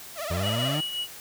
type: tone with vibrato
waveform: sawtooth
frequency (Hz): 630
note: D#5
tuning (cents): +21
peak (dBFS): -27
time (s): 0.15-0.8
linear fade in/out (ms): 50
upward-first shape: triangle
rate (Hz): 16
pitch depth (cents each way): 180
type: exponential sweep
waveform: 30% pulse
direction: up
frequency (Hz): 82.41 to 158.3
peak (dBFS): -24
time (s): 0.3-0.81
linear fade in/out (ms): 10
type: tone with tremolo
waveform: triangle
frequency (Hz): 2925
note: F#7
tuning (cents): -21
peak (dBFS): -25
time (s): 0.42-1.08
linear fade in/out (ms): 50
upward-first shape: triangle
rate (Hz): 5.6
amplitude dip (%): 55
effects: white hiss -43 dBFS RMS until 1.2 s